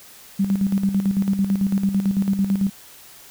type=tone with tremolo; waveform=sine; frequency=196 Hz; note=G3; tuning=in tune; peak=-15 dBFS; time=0.39-2.7 s; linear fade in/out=10 ms; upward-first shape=square; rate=9 Hz; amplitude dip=60%; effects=white hiss -45 dBFS RMS until 3.3 s